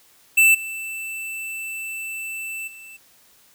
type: tone with level steps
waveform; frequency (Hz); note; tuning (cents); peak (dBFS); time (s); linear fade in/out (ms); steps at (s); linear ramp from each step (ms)
square; 2656; E7; +12; -12 / -29 / -40; 0.37-2.97; 10; 0.54 / 2.67; 10
effects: white hiss -55 dBFS RMS until 3.54 s